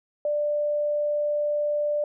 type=tone; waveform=sine; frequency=591 Hz; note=D5; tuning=11 cents sharp; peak=-22 dBFS; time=0.25-2.04 s; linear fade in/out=2 ms; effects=none